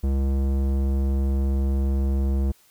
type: tone with low-pass filter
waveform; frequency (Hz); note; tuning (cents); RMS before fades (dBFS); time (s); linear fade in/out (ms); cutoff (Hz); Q
square; 67.8; C#2; -38; -22; 0.03-2.52; 10; 450; 0.61
effects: white hiss -58 dBFS RMS until 2.7 s